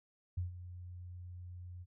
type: tone with ADSR envelope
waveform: sine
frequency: 89.2 Hz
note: F2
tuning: 37 cents sharp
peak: -32 dBFS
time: 0.37-1.86 s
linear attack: 9 ms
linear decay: 130 ms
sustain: -13 dB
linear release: 42 ms
effects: none